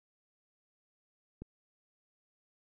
click, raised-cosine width 3 ms, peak -30 dBFS, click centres 1.42 s, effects none

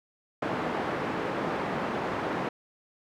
pink band-pass noise, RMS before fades -31 dBFS, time 0.42-2.49 s, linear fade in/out 5 ms, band 220 to 1500 Hz, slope 12 dB/octave, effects none

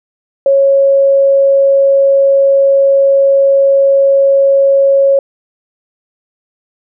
sine tone, 550 Hz, C#5, 14 cents flat, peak -5 dBFS, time 0.46-5.19 s, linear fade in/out 2 ms, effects none

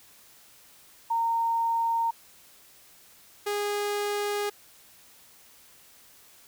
sine / sawtooth tone pair in turn, 920 / 411.4 Hz, A#5 / G#4, -23 / -16 cents, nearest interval octave + major second, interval 1393 cents, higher first, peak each -23 dBFS, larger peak neither, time 1.1-2.11 / 3.46-4.5 s, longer second, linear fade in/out 10 ms, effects white hiss -55 dBFS RMS until 6.47 s

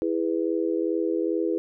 sine chord, E major, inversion none, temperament just, 329.6 / 412 / 494.4 Hz, E4 / G#4 / B4, 0 / -14 / +2 cents, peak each -25 / -28 / -29 dBFS, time 0.02-1.58 s, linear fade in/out 0 ms, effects none

